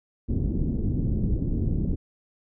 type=low-pass noise; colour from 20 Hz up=pink; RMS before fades=-25 dBFS; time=0.28-1.96 s; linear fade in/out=20 ms; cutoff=310 Hz; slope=24 dB/octave; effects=none